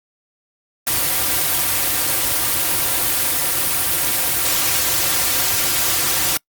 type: noise with comb filter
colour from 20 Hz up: white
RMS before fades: -18 dBFS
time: 0.87-6.37 s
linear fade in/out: 0 ms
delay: 4.7 ms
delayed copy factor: -0.85
effects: noise-tail reverb RT60 0.1 s tail -26 dB re dry + Opus 32 kbps